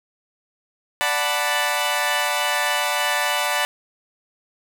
15% pulse chord, B minor seventh, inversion first, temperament equal, 587.3 / 740 / 880 / 987.8 Hz, D5 / F#5 / A5 / B5, 0 / 0 / 0 / 0 cents, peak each -19 dBFS, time 1.01-3.65 s, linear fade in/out 0 ms, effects none

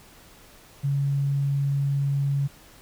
sine tone, 139.9 Hz, C#3, 16 cents sharp, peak -21 dBFS, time 0.83-2.48 s, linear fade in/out 20 ms, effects pink hiss -51 dBFS RMS until 2.81 s

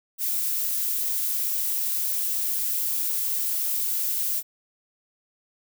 violet noise, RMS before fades -26 dBFS, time 0.18-4.43 s, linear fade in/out 50 ms, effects none

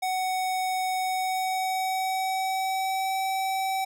square tone with pitch glide, 746 to 766.5 Hz, F#5 to G5, +14 to -39 cents, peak -26 dBFS, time 0.02-3.85 s, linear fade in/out 10 ms, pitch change +47 cents, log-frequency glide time 0.97-3.15 s, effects none

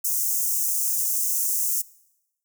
white high-pass noise, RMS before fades -24 dBFS, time 0.04-1.82 s, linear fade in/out 10 ms, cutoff 6000 Hz, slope 48 dB/octave, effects noise-tail reverb RT60 0.9 s tail -22 dB re dry

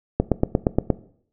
click train, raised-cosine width 2 ms, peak -3 dBFS, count 7, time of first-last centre 0.2-0.903 s, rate 8.54 Hz, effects noise-tail reverb RT60 0.6 s tail -18 dB re dry

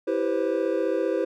triangle chord, C major seventh, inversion first, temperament equal with one note detuned, 329.6 / 392 / 493.9 / 529 Hz, E4 / G4 / B4 / C5, 0 / 0 / 0 / +19 cents, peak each -26 dBFS, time 0.07-1.25 s, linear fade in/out 10 ms, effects none

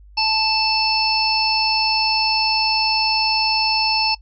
harmonic tone, 880 Hz, A5, in tune, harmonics 1 / 3 / 5 / 6, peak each -21 / -23 / -22 / -21 dBFS, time 0.17-4.15 s, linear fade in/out 10 ms, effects noise-tail reverb RT60 0.1 s tail -21 dB re dry + added 50 Hz sine -42 dBFS peak until 4.21 s

